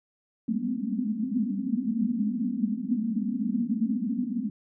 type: band-pass noise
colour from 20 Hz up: pink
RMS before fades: -28 dBFS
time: 0.48-4.5 s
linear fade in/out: 5 ms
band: 200 to 260 Hz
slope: 96 dB/octave
effects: none